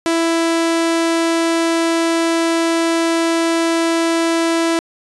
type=tone; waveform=sawtooth; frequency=331.5 Hz; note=E4; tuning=10 cents sharp; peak=-10 dBFS; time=0.06-4.79 s; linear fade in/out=0 ms; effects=resampled to 24000 Hz